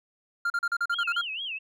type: tone bursts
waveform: triangle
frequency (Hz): 1396.9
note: F6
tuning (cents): 0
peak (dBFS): -22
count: 9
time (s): 0.45-1.213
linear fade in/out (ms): 5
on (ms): 51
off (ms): 38
type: tone with vibrato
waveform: sine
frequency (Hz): 2900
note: F#7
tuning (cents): -35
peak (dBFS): -31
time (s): 0.92-1.59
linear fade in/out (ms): 20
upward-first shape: sine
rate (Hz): 4.4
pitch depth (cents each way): 230
effects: none